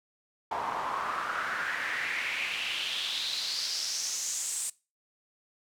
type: noise with band-pass filter sweep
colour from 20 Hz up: pink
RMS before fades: -33 dBFS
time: 0.51-4.7 s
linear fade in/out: 5 ms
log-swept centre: 860 to 8400 Hz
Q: 4.2
effects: noise-tail reverb RT60 0.3 s tail -22 dB re dry